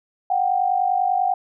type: tone pair together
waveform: sine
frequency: 729 / 779.1 Hz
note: F#5 / G5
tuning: -26 / -11 cents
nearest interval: minor second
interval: 115 cents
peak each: -20 dBFS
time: 0.3-1.34 s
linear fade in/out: 5 ms
effects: none